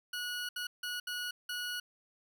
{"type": "tone bursts at uneven times", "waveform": "20% pulse", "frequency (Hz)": 1460, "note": "F#6", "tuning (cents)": -24, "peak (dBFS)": -31, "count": 5, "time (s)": [[0.13, 0.49], [0.56, 0.67], [0.83, 1], [1.07, 1.31], [1.49, 1.8]], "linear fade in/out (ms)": 5, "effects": []}